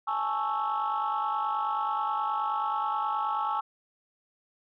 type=chord; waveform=sine; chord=A major seventh; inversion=third; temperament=equal; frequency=830.6 / 880 / 1108.7 / 1318.5 Hz; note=G#5 / A5 / C#6 / E6; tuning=0 / 0 / 0 / 0 cents; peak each=-31 dBFS; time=0.07-3.61 s; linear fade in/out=10 ms; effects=tanh soft clip ceiling -21 dBFS